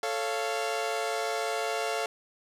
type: chord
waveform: sawtooth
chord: A augmented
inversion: none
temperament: equal with one note detuned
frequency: 440 / 554.4 / 692.8 Hz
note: A4 / C#5 / E#5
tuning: 0 / 0 / -14 cents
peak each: -29 / -31 / -28 dBFS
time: 0.03-2.06 s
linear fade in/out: 2 ms
effects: low-pass 10000 Hz 12 dB/octave + 10-bit